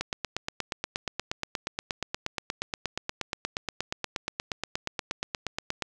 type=click train; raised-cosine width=0.2 ms; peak=-12 dBFS; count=50; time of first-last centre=0.01-5.823 s; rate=8.43 Hz; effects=none